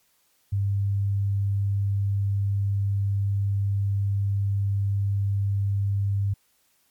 sine tone, 99.7 Hz, G2, 30 cents sharp, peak -21 dBFS, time 0.52-6.34 s, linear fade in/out 10 ms, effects white hiss -66 dBFS RMS until 6.9 s + MP3 96 kbps

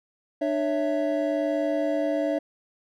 triangle tone cluster, 298.4 / 557 / 658 Hz, D4 / C#5 / E5, +28 / +8 / -3 cents, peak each -25 / -26 / -25 dBFS, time 0.41-2.39 s, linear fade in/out 10 ms, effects none

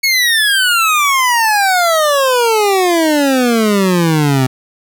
25% pulse exponential sweep, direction down, 2215 to 127.3 Hz, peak -6 dBFS, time 0.03-4.47 s, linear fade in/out 10 ms, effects none

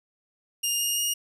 15% pulse tone with pitch steps, 2821 / 2839 / 2857 Hz, F7 / F7 / F7, +17 / +28 / +39 cents, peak -17 dBFS, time 0.63-1.14 s, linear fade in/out 10 ms, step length 170 ms, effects none

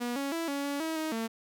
sawtooth tone with pitch steps, 241.6 / 278 / 331.3 / 281.4 / 283.5 / 321.2 / 314.6 / 225.9 Hz, B3 / C#4 / E4 / C#4 / C#4 / E4 / D#4 / A3, -38 / +5 / +9 / +26 / +39 / -45 / +19 / +46 cents, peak -27 dBFS, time 0-1.28 s, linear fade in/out 20 ms, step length 160 ms, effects none

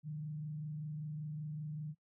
sine tone with frequency modulation, 151.9 Hz, D#3, 41 cents flat, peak -39 dBFS, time 0.03-1.95 s, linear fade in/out 50 ms, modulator 25.2 Hz, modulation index 0.33, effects noise-tail reverb RT60 0.1 s tail -23 dB re dry

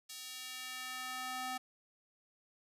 square tone with high-pass filter sweep, 255.5 Hz, C4, 41 cents flat, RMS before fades -43 dBFS, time 0.09-1.58 s, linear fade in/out 10 ms, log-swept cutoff 4300 to 700 Hz, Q 1, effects resampled to 32000 Hz

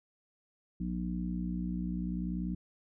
harmonic tone, 60.5 Hz, B1, 35 cents flat, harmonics 1 / 3 / 4 / 5, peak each -39 / -34 / -41 / -42 dBFS, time 0.8-2.55 s, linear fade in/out 5 ms, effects none

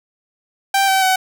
sawtooth tone with pitch steps, 784 / 768.3 / 752.9 Hz, G5 / G5 / F#5, 0 / -35 / +30 cents, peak -9 dBFS, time 0.74-1.16 s, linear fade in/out 5 ms, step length 140 ms, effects none

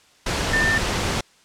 sine tone in noise, 1795 Hz, A6, 34 cents sharp, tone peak -18 dBFS, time 0.53-0.78 s, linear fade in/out 5 ms, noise pink, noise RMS -23 dBFS, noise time 0.26-1.21 s, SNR +2 dB, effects white hiss -55 dBFS RMS until 1.44 s + low-pass 7000 Hz 12 dB/octave

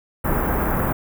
pink band-stop noise, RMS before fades -21 dBFS, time 0.24-0.93 s, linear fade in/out 10 ms, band 1600 to 15000 Hz, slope 24 dB/octave, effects none

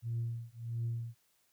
sine tone with tremolo, 116.54 Hz, A#2, in tune, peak -30 dBFS, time 0.02-1.15 s, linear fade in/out 50 ms, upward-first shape triangle, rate 1.5 Hz, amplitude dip 100%, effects tanh soft clip ceiling -29 dBFS + white hiss -73 dBFS RMS until 1.52 s

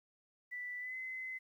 sine tone with pitch glide, 1975.5 to 2043 Hz, B6 to C7, 0 to -42 cents, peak -40 dBFS, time 0.51-1.39 s, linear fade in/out 20 ms, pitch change +58 cents, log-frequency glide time 0.79-0.96 s, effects 12-bit

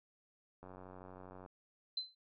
click train, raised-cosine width 1 ms, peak -38 dBFS, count 78, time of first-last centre 0.63-1.462 s, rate 92.6 Hz
sine tone with exponential decay, 4063 Hz, B7, 48 cents sharp, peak -32 dBFS, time 1.97-2.15 s, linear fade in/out 5 ms, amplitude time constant 38 ms
effects MP3 96 kbps

